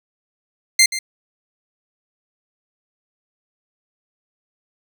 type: tone with echo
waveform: 15% pulse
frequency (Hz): 2092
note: C7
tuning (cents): -1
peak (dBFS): -3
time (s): 0.79-0.86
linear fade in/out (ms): 5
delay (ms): 130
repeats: 1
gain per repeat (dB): -13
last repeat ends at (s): 0.99
effects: none